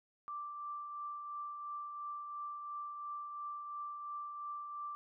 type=tone with tremolo; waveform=sine; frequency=1174.7 Hz; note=D6; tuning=in tune; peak=-39 dBFS; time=0.28-4.95 s; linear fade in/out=0 ms; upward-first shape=triangle; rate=2.9 Hz; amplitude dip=40%; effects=none